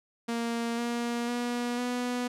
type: tone with pitch steps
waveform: sawtooth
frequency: 233.1 / 237.3 / 241.6 / 246 Hz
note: A#3 / A#3 / B3 / B3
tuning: 0 / +31 / -38 / -7 cents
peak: -25 dBFS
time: 0.28-2.28 s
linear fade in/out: 10 ms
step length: 500 ms
effects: low-pass 10000 Hz 12 dB/octave